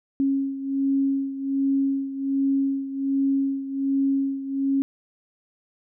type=beating tone pair; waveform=sine; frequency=273 / 274.3 Hz; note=C#4 / C#4; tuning=-26 / -18 cents; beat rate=1.3 Hz; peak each=-22 / -27 dBFS; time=0.2-4.82 s; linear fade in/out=0 ms; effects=none